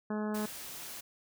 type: harmonic tone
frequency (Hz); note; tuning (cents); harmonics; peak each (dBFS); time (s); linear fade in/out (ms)
212.3; G#3; +38; 1 / 2 / 3 / 4 / 5 / 6 / 7 / 8; -33 / -39 / -43 / -45 / -47 / -49 / -50 / -51; 0.1-0.46; 5
type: noise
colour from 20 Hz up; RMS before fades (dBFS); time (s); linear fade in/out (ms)
white; -44; 0.34-1.01; 10
effects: none